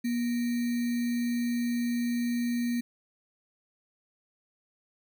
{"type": "tone with sample-and-hold", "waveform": "sine", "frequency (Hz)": 239.5, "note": "A#3", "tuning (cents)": 47, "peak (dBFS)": -26, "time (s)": [0.04, 2.81], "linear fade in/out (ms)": 10, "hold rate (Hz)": 2100, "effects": []}